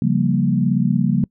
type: chord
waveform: sine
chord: G half-diminished seventh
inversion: second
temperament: equal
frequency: 138.59 / 174.61 / 196 / 233.1 Hz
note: Db3 / F3 / G3 / Bb3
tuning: 0 / 0 / 0 / 0 cents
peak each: -20 dBFS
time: 0.02-1.24 s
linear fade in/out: 2 ms
effects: noise-tail reverb RT60 0.1 s tail -26 dB re dry